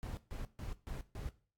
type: noise bursts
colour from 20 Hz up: brown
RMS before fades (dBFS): -42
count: 5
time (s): 0.03-1.29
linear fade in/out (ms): 0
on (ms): 140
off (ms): 140
effects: noise-tail reverb RT60 0.4 s tail -17 dB re dry + AAC 64 kbps